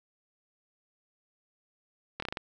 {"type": "slowing click train", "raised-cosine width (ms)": 0.3, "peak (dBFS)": -18, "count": 6, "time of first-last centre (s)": [2.2, 2.372], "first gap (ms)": 24, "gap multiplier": 1.18, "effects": []}